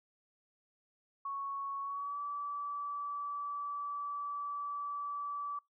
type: tone with pitch glide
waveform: sine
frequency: 1108.7 to 1154.4 Hz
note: C#6 to D6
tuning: 0 to -30 cents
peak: -36 dBFS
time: 1.25-5.59 s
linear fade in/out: 5 ms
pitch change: +70 cents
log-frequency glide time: 1.82-2.19 s
effects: noise-tail reverb RT60 0.2 s tail -26 dB re dry